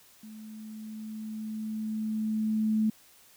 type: tone with level ramp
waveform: sine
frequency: 217.2 Hz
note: A3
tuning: 22 cents flat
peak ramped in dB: -43 to -22 dBFS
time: 0.23-2.9 s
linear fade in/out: 5 ms
effects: white hiss -58 dBFS RMS until 3.36 s